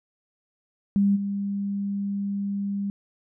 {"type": "tone with level steps", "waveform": "sine", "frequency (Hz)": 200, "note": "G3", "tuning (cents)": 35, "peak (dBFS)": [-17, -25], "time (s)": [0.96, 2.9], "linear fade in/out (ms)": 0, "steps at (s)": 1.15, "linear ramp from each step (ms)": 20, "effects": []}